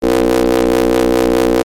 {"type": "ring-modulated tone", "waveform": "25% pulse", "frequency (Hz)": 61.6, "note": "B1", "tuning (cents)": -4, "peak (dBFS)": -3, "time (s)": [0.02, 1.63], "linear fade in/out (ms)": 20, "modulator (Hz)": 398, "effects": ["MP3 64 kbps"]}